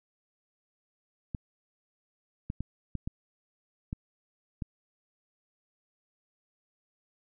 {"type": "clicks", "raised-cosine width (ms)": 5, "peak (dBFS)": -21, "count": 7, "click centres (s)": [1.348, 2.501, 2.606, 2.953, 3.075, 3.929, 4.622], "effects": []}